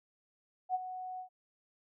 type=tone with ADSR envelope; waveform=sine; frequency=740 Hz; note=F#5; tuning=in tune; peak=-27 dBFS; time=0.69-1.29 s; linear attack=56 ms; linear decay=28 ms; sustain=-12 dB; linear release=98 ms; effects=none